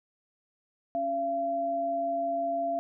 sine tone pair together, 277.2 / 681.4 Hz, C#4 / F5, 0 / -43 cents, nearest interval octave + major third, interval 1557 cents, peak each -37 / -27 dBFS, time 0.95-2.79 s, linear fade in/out 0 ms, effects none

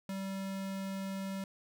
square tone, 193.6 Hz, G3, 21 cents flat, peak -37 dBFS, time 0.09-1.44 s, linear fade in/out 2 ms, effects none

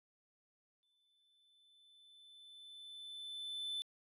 triangle tone with exponential growth, 3519 Hz, A7, in tune, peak -36 dBFS, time 0.83-3.82 s, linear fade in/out 0 ms, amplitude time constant 650 ms, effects resampled to 32000 Hz

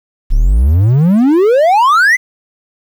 triangle exponential sweep, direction up, 31 to 2093 Hz, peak -4 dBFS, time 0.3-2.17 s, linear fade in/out 20 ms, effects 7-bit

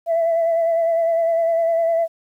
sine tone with vibrato, 665 Hz, E5, 15 cents sharp, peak -14 dBFS, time 0.06-2.08 s, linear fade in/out 50 ms, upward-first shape sine, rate 9.9 Hz, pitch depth 29 cents each way, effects tanh soft clip ceiling -12 dBFS + 9-bit

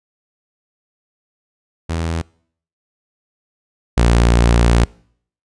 sawtooth tone pair in turn, 82.41 / 58.41 Hz, E2 / A#1, 0 / +4 cents, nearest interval tritone, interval 596 cents, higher first, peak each -15 / -6 dBFS, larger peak second, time 1.89-2.22 / 3.97-4.85 s, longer second, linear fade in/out 10 ms, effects noise-tail reverb RT60 0.6 s tail -25 dB re dry + resampled to 22050 Hz

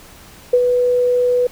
sine tone with ADSR envelope, 493.2 Hz, B4, 2 cents flat, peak -7 dBFS, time 0.53-1.47 s, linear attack 7 ms, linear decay 54 ms, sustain -5 dB, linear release 4 ms, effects pink hiss -42 dBFS RMS until 1.51 s

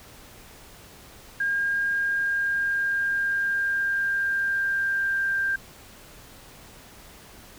sine tone with pitch glide, 1615 to 1585.4 Hz, G#6 to G6, -49 to +19 cents, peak -22 dBFS, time 1.4-5.56 s, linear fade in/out 5 ms, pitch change -32 cents, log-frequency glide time 1.95-5.34 s, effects pink hiss -48 dBFS RMS until 7.58 s

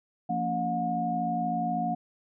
sine tone cluster, 173.6 / 229.7 / 282.4 / 720 Hz, F3 / A#3 / C#4 / F#5, -10 / -25 / +32 / -47 cents, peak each -34 / -33 / -37 / -28 dBFS, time 0.29-1.95 s, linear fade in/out 10 ms, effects none

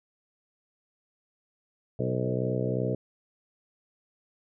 harmonic tone with a mistuned harmonic, 62.8 Hz, B1, 30 cents sharp, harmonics 2 / 3 / 4 / 5 / 6 / 7 / 8 / 9 / 10, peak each -30 / -34 / -37 / -37 / -37 / -33 / -35 / -40 / -38 dBFS, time 1.99-2.95 s, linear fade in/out 5 ms, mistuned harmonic 8, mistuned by +17 cents, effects none

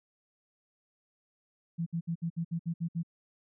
sine tone bursts, 167.5 Hz, E3, 28 cents sharp, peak -29 dBFS, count 9, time 1.78-3.032 s, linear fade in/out 20 ms, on 84 ms, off 62 ms, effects none

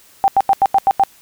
sine tone bursts, 784 Hz, G5, in tune, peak -8 dBFS, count 7, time 0.24-1.036 s, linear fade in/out 0 ms, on 40 ms, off 86 ms, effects white hiss -48 dBFS RMS until 1.21 s

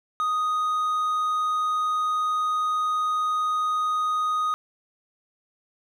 triangle tone, 1244.5 Hz, D#6, in tune, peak -20 dBFS, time 0.2-4.54 s, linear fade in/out 0 ms, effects none

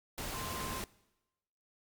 sine tone in noise, 1046.5 Hz, C6, in tune, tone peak -43 dBFS, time 0.34-0.8 s, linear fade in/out 0 ms, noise pink, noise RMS -40 dBFS, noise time 0.18-0.84 s, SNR -6 dB, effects noise-tail reverb RT60 1.0 s tail -22 dB re dry + Opus 48 kbps

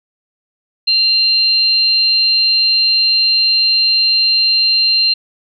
sine tone pair together, 2774 / 4156 Hz, F7 / C8, -12 / -12 cents, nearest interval perfect fifth, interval 700 cents, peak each -19 / -10 dBFS, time 0.87-5.14 s, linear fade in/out 10 ms, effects none

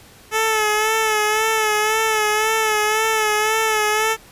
10% pulse tone with vibrato, 433.3 Hz, A4, 27 cents flat, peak -8 dBFS, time 0.31-4.17 s, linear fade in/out 50 ms, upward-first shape sine, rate 1.9 Hz, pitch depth 43 cents each way, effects pink hiss -46 dBFS RMS until 4.31 s + resampled to 32000 Hz

